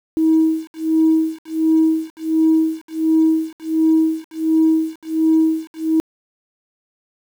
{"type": "tone with tremolo", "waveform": "sine", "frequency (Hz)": 319.5, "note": "D#4", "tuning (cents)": 46, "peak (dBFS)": -9, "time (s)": [0.17, 6], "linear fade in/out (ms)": 0, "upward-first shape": "sine", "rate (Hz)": 1.4, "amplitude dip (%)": 100, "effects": ["tanh soft clip ceiling -6 dBFS", "7-bit"]}